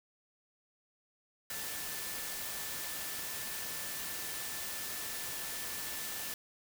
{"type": "tone in noise", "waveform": "sine", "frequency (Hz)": 1760, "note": "A6", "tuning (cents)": 0, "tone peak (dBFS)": -50, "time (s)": [1.5, 6.34], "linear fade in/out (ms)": 2, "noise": "white", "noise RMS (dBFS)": -40, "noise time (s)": [1.5, 6.34], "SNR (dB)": -13, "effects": []}